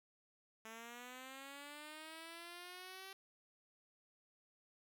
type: linear sweep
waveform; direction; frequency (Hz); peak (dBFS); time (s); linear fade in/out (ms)
5% pulse; up; 220 to 388.2; -39; 0.65-3.13; 2
effects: none